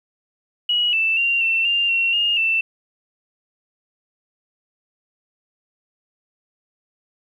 sine tone with pitch steps, 2911 / 2654 / 2767 / 2690 / 2794 / 2730 / 2837 / 2669 Hz, F#7 / E7 / F7 / E7 / F7 / F7 / F7 / E7, -29 / +11 / -17 / +34 / 0 / -40 / +27 / +21 cents, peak -16 dBFS, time 0.69-2.61 s, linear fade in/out 5 ms, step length 240 ms, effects 9-bit

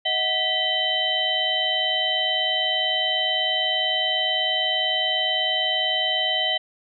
sine tone cluster, 632 / 741 / 1970 / 3074 / 3893 Hz, D#5 / F#5 / B6 / G7 / B7, +27 / +2 / -5 / -35 / -26 cents, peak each -30 / -30 / -28 / -22 / -31 dBFS, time 0.05-6.58 s, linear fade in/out 10 ms, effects none

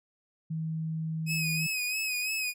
sine tone, 160 Hz, D#3, 49 cents sharp, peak -30 dBFS, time 0.5-1.67 s, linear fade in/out 10 ms
sawtooth tone with vibrato, 2526 Hz, D#7, 26 cents sharp, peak -26 dBFS, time 1.26-2.54 s, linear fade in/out 50 ms, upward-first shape sine, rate 3 Hz, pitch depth 51 cents each way
effects none

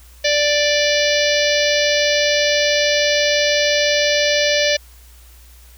harmonic tone, 587.3 Hz, D5, in tune, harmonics 1 / 3 / 4 / 5 / 6 / 7 / 8 / 9 / 10, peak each -17 / -22 / -23 / -24 / -25 / -25 / -26 / -27 / -27 dBFS, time 0.24-4.77 s, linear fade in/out 10 ms, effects added 60 Hz sine -42 dBFS peak until 5.77 s + white hiss -49 dBFS RMS until 5.77 s

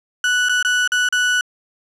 35% pulse tone with dropouts, 1480 Hz, F#6, in tune, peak -13 dBFS, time 0.24-1.41 s, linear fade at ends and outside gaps 2 ms, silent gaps 0.487-0.494 / 0.627-0.648 / 0.876-0.919 / 1.088-1.125 s, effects low-pass 8000 Hz 12 dB/octave

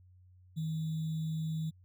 sine tone with sample-and-hold, 158.7 Hz, D#3, 35 cents sharp, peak -32 dBFS, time 0.56-1.71 s, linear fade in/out 20 ms, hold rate 3675 Hz, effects added 91 Hz sine -57 dBFS peak until 1.84 s

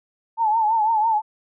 sine tone with vibrato, 880 Hz, A5, in tune, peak -16 dBFS, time 0.37-1.22 s, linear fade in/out 50 ms, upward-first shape triangle, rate 6 Hz, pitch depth 97 cents each way, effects none

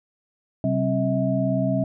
sine tone cluster, 130.2 / 190.1 / 267.5 / 642 Hz, C3 / F#3 / C4 / E5, -8 / +47 / +38 / -46 cents, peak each -25 dBFS, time 0.64-1.84 s, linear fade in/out 2 ms, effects none

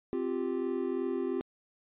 triangle chord, C suspended fourth, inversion none, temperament equal, 261.6 / 349.2 / 392 Hz, C4 / F4 / G4, 0 / 0 / 0 cents, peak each -33 / -32 / -32 dBFS, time 0.13-1.41 s, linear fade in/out 0 ms, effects resampled to 8000 Hz

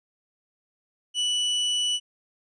40% pulse tone, 2960 Hz, F#7, in tune, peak -22 dBFS, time 1.14-2 s, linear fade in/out 50 ms, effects resampled to 22050 Hz

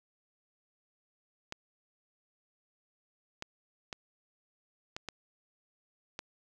clicks, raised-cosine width 0.2 ms, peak -21 dBFS, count 6, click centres 1.524 / 3.424 / 3.928 / 4.965 / 5.087 / 6.191 s, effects none

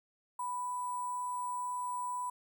sine tone with sample-and-hold, 991 Hz, B5, 6 cents sharp, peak -34 dBFS, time 0.39-2.3 s, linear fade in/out 5 ms, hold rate 8820 Hz, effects none

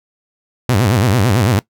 sawtooth tone with vibrato, 110 Hz, A2, in tune, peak -7 dBFS, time 0.69-1.59 s, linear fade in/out 0 ms, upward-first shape sine, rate 9 Hz, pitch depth 280 cents each way, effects noise-tail reverb RT60 0.1 s tail -20 dB re dry

